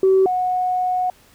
sine tone pair in turn, 381.3 / 732.2 Hz, G4 / F#5, -48 / -18 cents, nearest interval major seventh, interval 1130 cents, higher second, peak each -10 / -17 dBFS, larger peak first, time 0.03-0.26 / 0.26-1.1 s, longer second, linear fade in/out 2 ms, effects tanh soft clip ceiling -7 dBFS + pink hiss -52 dBFS RMS until 1.34 s

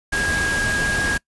sine tone in noise, 1637 Hz, G#6, 25 cents flat, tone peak -20 dBFS, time 0.12-1.18 s, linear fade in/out 10 ms, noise pink, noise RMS -25 dBFS, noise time 0.12-1.18 s, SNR +2 dB, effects noise-tail reverb RT60 0.1 s tail -23 dB re dry + resampled to 24000 Hz

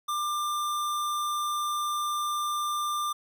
square tone, 1192 Hz, D6, 25 cents sharp, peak -28 dBFS, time 0.08-3.13 s, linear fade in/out 10 ms, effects none

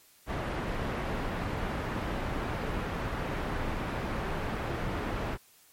pink low-pass noise, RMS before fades -33 dBFS, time 0.26-5.38 s, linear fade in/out 50 ms, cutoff 1900 Hz, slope 12 dB/octave, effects white hiss -60 dBFS RMS until 5.72 s + MP3 64 kbps

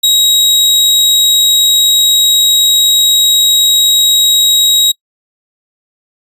sawtooth tone, 3813 Hz, A#7, 38 cents sharp, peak -3 dBFS, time 0.03-4.92 s, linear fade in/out 10 ms, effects noise-tail reverb RT60 0.1 s tail -26 dB re dry + resampled to 32000 Hz

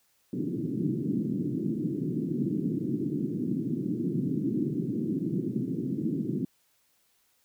white band-pass noise, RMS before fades -30 dBFS, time 0.33-6.45 s, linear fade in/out 2 ms, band 130 to 340 Hz, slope 48 dB/octave, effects white hiss -69 dBFS RMS until 7.44 s

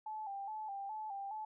sine tone with vibrato, 827 Hz, G#5, 8 cents flat, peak -40 dBFS, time 0.06-1.45 s, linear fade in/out 5 ms, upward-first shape square, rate 2.4 Hz, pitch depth 76 cents each way, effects none

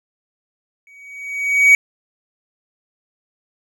triangle tone with exponential growth, 2259 Hz, C#7, 32 cents sharp, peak -3 dBFS, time 0.87-1.75 s, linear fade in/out 1 ms, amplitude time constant 190 ms, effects none

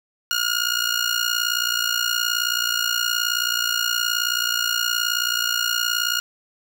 15% pulse tone with amplitude modulation, 1429 Hz, F6, 39 cents sharp, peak -10 dBFS, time 0.31-6.2 s, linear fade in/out 0 ms, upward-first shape sine, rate 58.9 Hz, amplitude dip 80%, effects none

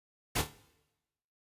pink noise with echo, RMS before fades -30 dBFS, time 0.35-0.42 s, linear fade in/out 10 ms, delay 27 ms, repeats 4, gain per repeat -8 dB, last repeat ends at 0.528 s, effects noise-tail reverb RT60 1.0 s tail -20 dB re dry + resampled to 32000 Hz

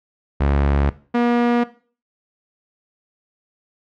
sawtooth tone pair in turn, 70.5 / 239.4 Hz, C#2 / A#3, +30 / +46 cents, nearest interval octave + major sixth, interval 2116 cents, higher second, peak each -11 dBFS, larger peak neither, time 0.4-0.9 / 1.14-1.64 s, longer neither, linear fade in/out 10 ms, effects noise-tail reverb RT60 0.4 s tail -17 dB re dry + low-pass 2000 Hz 12 dB/octave

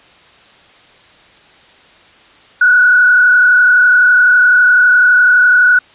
sine tone with frequency modulation, 1470 Hz, F#6, 12 cents flat, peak -5 dBFS, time 2.61-5.79 s, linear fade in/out 5 ms, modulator 31.9 Hz, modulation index 0.98, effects white hiss -44 dBFS RMS until 5.94 s + resampled to 8000 Hz

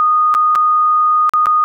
sine tone with dropouts, 1234 Hz, D#6, 15 cents flat, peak -9 dBFS, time 0-1.64 s, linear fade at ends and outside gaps 0 ms, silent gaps 0.341-0.349 / 0.552-0.557 / 1.294-1.336 / 1.458-1.468 s, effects none

